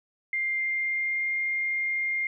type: tone with pitch glide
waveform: sine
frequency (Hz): 2100 to 2116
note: C7 to C7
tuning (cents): +6 to +19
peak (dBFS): -25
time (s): 0.33-2.27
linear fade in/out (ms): 2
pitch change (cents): +13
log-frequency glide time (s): 0.49-1.33
effects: none